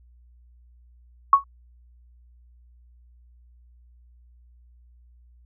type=tone with exponential decay; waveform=sine; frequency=1108.7 Hz; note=C#6; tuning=in tune; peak=-6 dBFS; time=1.33-1.44 s; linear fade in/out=2 ms; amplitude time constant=23 ms; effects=added 60 Hz sine -51 dBFS peak until 5.45 s